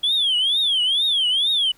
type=tone with vibrato; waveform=sine; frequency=3300 Hz; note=G#7; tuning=12 cents flat; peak=-15 dBFS; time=0.03-1.72 s; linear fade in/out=10 ms; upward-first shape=triangle; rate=2.2 Hz; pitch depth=240 cents each way; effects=tanh soft clip ceiling -14 dBFS + pink hiss -55 dBFS RMS until 1.77 s